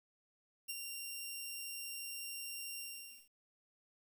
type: tone with ADSR envelope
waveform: 10% pulse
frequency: 2771 Hz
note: F7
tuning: 14 cents flat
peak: -29 dBFS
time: 0.68-3.29 s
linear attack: 19 ms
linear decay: 29 ms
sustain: -5 dB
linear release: 500 ms
effects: 11-bit